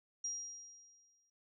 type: tone with exponential decay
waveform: sine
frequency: 5700 Hz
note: F8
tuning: 34 cents sharp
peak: -36 dBFS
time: 0.24-1.3 s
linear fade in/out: 5 ms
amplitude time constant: 230 ms
effects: noise-tail reverb RT60 0.1 s tail -23 dB re dry